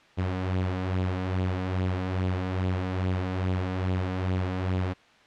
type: tone with flanger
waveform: sawtooth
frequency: 92.5 Hz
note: F#2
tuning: in tune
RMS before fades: -28 dBFS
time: 0.17-4.94 s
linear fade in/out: 20 ms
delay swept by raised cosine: 0.26 to 4.16 ms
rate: 2.4 Hz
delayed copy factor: +0.5
effects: white hiss -56 dBFS RMS until 5.26 s + low-pass 3000 Hz 12 dB/octave